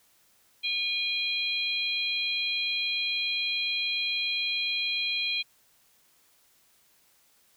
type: harmonic tone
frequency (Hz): 813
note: G#5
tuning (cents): -37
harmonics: 3 / 4 / 5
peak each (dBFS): -30 / -31 / -32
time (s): 0.63-5.43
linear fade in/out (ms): 20
effects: white hiss -64 dBFS RMS until 7.56 s